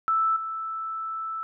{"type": "tone with level steps", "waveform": "sine", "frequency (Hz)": 1318.5, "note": "E6", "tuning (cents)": 0, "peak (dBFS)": [-20, -29], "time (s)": [0.08, 1.43], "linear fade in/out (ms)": 0, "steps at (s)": 0.36, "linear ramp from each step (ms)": 5, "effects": []}